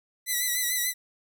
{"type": "tone with vibrato", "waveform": "5% pulse", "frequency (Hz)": 1975.5, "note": "B6", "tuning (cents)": 0, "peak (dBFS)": -15, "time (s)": [0.26, 0.94], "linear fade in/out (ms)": 50, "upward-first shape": "sine", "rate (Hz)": 6.8, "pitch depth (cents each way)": 45, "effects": []}